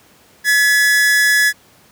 45% pulse tone pair together, 1700 / 1969.3 Hz, G#6 / B6, +40 / -5 cents, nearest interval minor third, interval 255 cents, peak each -11 / -19 dBFS, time 0.44-1.53 s, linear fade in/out 50 ms, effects pink hiss -49 dBFS RMS until 1.91 s + high-pass 100 Hz 12 dB/octave

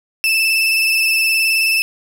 35% pulse tone with vibrato, 2637 Hz, E7, in tune, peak -11 dBFS, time 0.24-1.82 s, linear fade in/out 0 ms, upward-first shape square, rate 19 Hz, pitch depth 19 cents each way, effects none

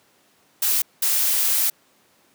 blue noise bursts at uneven times, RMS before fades -20 dBFS, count 2, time 0.62-0.82 / 1.02-1.7 s, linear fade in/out 5 ms, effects pink hiss -59 dBFS RMS until 2.34 s + high-pass 200 Hz 12 dB/octave

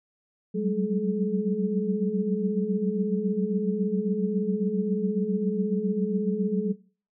sine tone cluster, 186 / 193.3 / 209.5 / 428.1 Hz, F#3 / G3 / G#3 / A4, +9 / -24 / +15 / -47 cents, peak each -29 dBFS, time 0.54-6.73 s, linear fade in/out 20 ms, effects noise-tail reverb RT60 0.4 s tail -19 dB re dry

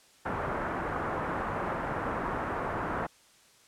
white low-pass noise, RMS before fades -33 dBFS, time 0.25-3.07 s, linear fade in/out 10 ms, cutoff 1400 Hz, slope 24 dB/octave, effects white hiss -60 dBFS RMS until 3.67 s + low-pass 9000 Hz 12 dB/octave

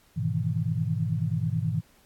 sine chord, E major seventh, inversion first, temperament equal, 103.83 / 123.47 / 155.56 / 164.81 Hz, G#2 / B2 / D#3 / E3, 0 / 0 / 0 / 0 cents, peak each -30 dBFS, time 0.16-1.81 s, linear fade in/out 20 ms, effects pink hiss -61 dBFS RMS until 2.05 s + AAC 64 kbps

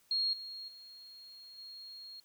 sine tone with level steps, 4268 Hz, C8, 34 cents sharp, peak -29 / -42 / -50 / -46 dBFS, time 0.11-2.2 s, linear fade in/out 2 ms, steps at 0.33 / 0.68 / 1.58 s, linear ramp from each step 2 ms, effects white hiss -68 dBFS RMS until 2.24 s

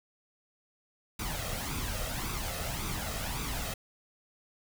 pink noise with flanger, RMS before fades -35 dBFS, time 1.19-3.74 s, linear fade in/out 5 ms, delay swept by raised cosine 0.82 to 1.59 ms, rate 1.8 Hz, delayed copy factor +0.6, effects none

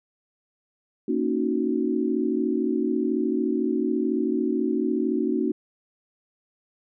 sine chord, D# minor seventh, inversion second, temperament equal, 233.1 / 277.2 / 311.1 / 370 Hz, A#3 / C#4 / D#4 / F#4, 0 / 0 / 0 / 0 cents, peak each -27 dBFS, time 1.08-5.52 s, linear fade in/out 5 ms, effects none

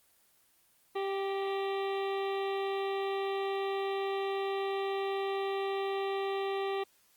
harmonic tone with a mistuned harmonic, 392 Hz, G4, in tune, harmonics 1 / 2 / 3 / 5 / 6 / 7 / 8 / 9 / 10, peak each -32 / -38 / -42 / -46 / -48 / -49 / -50 / -51 / -52 dBFS, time 0.95-6.84 s, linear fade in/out 10 ms, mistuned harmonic 5, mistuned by -35 cents, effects white hiss -67 dBFS RMS until 7.16 s + Opus 24 kbps

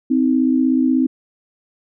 sine tone pair together, 258.5 / 314.9 Hz, C4 / D#4, -21 / +21 cents, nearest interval minor third, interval 342 cents, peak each -14 / -18 dBFS, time 0.1-1.07 s, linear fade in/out 10 ms, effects none

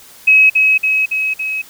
sine tone with echo, 2556 Hz, D#7, 46 cents sharp, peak -5 dBFS, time 0.27-0.5 s, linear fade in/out 10 ms, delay 280 ms, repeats 4, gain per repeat -3 dB, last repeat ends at 1.62 s, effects white hiss -41 dBFS RMS until 1.69 s

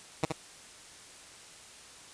10% pulse tone with echo, 158 Hz, D#3, 27 cents sharp, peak -16 dBFS, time 0.23-0.25 s, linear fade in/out 2 ms, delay 71 ms, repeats 1, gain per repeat -5 dB, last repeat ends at 0.321 s, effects white hiss -51 dBFS RMS until 2.13 s + resampled to 22050 Hz

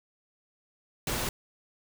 pink noise, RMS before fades -31 dBFS, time 1.07-1.29 s, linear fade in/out 2 ms, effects none

